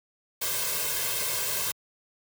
white noise with comb filter, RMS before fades -29 dBFS, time 0.41-1.72 s, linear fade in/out 10 ms, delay 1.9 ms, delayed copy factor +1, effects high-pass 80 Hz 12 dB/octave

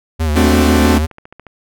square tone with vibrato, 77.78 Hz, D#2, in tune, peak -14 dBFS, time 0.19-1.07 s, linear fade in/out 20 ms, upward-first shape triangle, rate 6 Hz, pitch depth 88 cents each way
40% pulse chord, D dominant seventh, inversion second, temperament equal, 220 / 261.6 / 293.7 / 370 Hz, A3 / C4 / D4 / F#4, 0 / 0 / 0 / 0 cents, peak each -14 / -14 / -17 / -17 dBFS, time 0.35-0.99 s, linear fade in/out 20 ms
click train, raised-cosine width 0.5 ms, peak -21 dBFS, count 9, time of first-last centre 0.9-1.467 s, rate 14.1 Hz
effects none

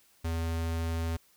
square tone, 82.41 Hz, E2, in tune, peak -30 dBFS, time 0.24-1.17 s, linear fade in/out 10 ms, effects white hiss -64 dBFS RMS until 1.36 s

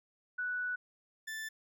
sine / 40% pulse tone pair in turn, 1480 / 1760 Hz, F#6 / A6, 0 / 0 cents, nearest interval minor third, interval 300 cents, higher second, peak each -33 / -38 dBFS, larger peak first, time 0.38-0.76 / 1.27-1.49 s, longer first, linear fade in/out 10 ms, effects none

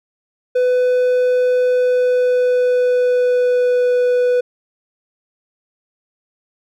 triangle tone with pitch glide, 500 to 494.3 Hz, B4 to B4, +21 to +1 cents, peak -10 dBFS, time 0.55-4.41 s, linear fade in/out 10 ms, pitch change -20 cents, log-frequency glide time 1.67-3.93 s, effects none

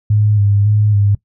sine tone with vibrato, 103.4 Hz, G#2, 7 cents flat, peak -9 dBFS, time 0.1-1.15 s, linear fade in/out 5 ms, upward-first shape square, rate 1.8 Hz, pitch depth 32 cents each way, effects noise-tail reverb RT60 0.1 s tail -19 dB re dry

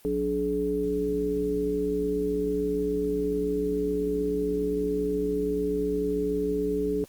harmonic tone with a mistuned harmonic, 60.7 Hz, B1, 29 cents flat, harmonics 1 / 3 / 5 / 7, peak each -37 / -34 / -30 / -26 dBFS, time 0.05-7.04 s, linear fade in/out 0 ms, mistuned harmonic 5, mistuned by -84 cents, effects white hiss -56 dBFS RMS until 7.08 s + Opus 32 kbps

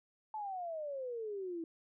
sine exponential sweep, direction down, 880 to 322.6 Hz, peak -38 dBFS, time 0.34-1.64 s, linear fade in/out 2 ms, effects none

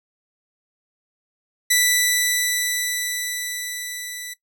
10% pulse tone with level ramp, 1975.5 Hz, B6, in tune, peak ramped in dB -5 to -22 dBFS, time 1.7-4.34 s, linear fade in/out 10 ms, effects noise-tail reverb RT60 0.1 s tail -18 dB re dry

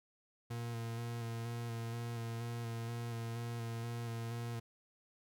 40% pulse tone with vibrato, 116.54 Hz, A#2, in tune, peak -38 dBFS, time 0.5-4.6 s, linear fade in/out 10 ms, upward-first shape square, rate 2.1 Hz, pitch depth 20 cents each way, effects none

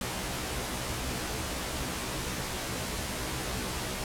pink noise with comb filter, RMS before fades -34 dBFS, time 0.01-4.04 s, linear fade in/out 2 ms, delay 16 ms, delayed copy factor +0.85, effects low-pass 12000 Hz 12 dB/octave

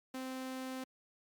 sawtooth tone, 260 Hz, C4, 11 cents flat, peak -36 dBFS, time 0.14-0.84 s, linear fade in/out 5 ms, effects Opus 48 kbps

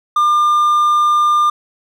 triangle tone, 1200 Hz, D6, 37 cents sharp, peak -8 dBFS, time 0.16-1.5 s, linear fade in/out 5 ms, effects none

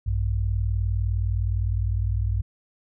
sine tone pair together, 58.27 / 98 Hz, A#1 / G2, 0 / 0 cents, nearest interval major sixth, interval 900 cents, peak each -24 dBFS, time 0.06-2.42 s, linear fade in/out 10 ms, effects none

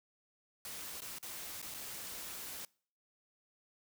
white noise with dropouts, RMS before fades -45 dBFS, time 0.65-2.65 s, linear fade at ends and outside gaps 1 ms, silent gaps 1.005-1.019 / 1.185-1.228 / 1.617-1.626 / 1.741-1.745 s, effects noise-tail reverb RT60 0.5 s tail -25 dB re dry

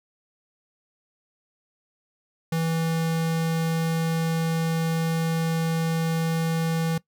square tone, 163.6 Hz, E3, 13 cents flat, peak -23 dBFS, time 2.52-6.98 s, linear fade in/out 5 ms, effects noise-tail reverb RT60 0.1 s tail -20 dB re dry

